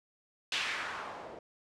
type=noise with low-pass filter sweep; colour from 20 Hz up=blue; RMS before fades=-38 dBFS; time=0.52-1.39 s; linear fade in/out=2 ms; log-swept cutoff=3200 to 510 Hz; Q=1.7; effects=low-pass 9000 Hz 12 dB/octave